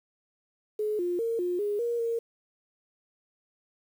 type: tone with pitch steps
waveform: sine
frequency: 424.9 / 352.8 / 459.1 / 356 / 412.7 / 472 / 462.6 Hz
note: G#4 / F4 / A#4 / F4 / G#4 / A#4 / A#4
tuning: +40 / +18 / -26 / +33 / -11 / +22 / -13 cents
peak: -26 dBFS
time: 0.79-2.19 s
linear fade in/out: 5 ms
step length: 200 ms
effects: 9-bit